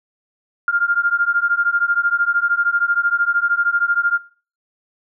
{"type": "beating tone pair", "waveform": "sine", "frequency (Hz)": [1396.9, 1409.9], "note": ["F6", "F6"], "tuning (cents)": [0, 16], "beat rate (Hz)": 13, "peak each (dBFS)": -18, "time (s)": [0.68, 4.18], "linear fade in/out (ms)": 2, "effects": ["noise-tail reverb RT60 0.4 s tail -18 dB re dry"]}